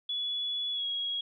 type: tone with pitch glide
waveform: sine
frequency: 3408 to 3309 Hz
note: G#7 to G#7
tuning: +44 to -7 cents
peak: -30 dBFS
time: 0.09-1.21 s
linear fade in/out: 5 ms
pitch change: -51 cents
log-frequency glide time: 0.72-0.85 s
effects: none